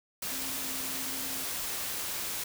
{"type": "tone in noise", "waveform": "sine", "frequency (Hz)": 265.5, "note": "C4", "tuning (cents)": 25, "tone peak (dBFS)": -45, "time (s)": [0.31, 1.44], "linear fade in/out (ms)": 5, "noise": "white", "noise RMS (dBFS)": -35, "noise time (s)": [0.22, 2.44], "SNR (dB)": -13, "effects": []}